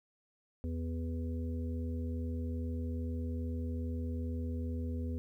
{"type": "harmonic tone", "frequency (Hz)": 82.41, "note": "E2", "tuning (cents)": 0, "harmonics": [1, 3, 5, 6], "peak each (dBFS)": [-35, -40, -50, -49], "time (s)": [0.64, 5.18], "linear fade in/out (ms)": 0, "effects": ["12-bit"]}